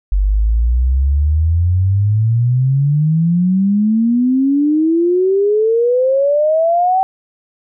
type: exponential sweep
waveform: sine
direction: up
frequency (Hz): 46.97 to 771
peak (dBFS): -10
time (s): 0.12-7.03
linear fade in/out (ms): 0
effects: none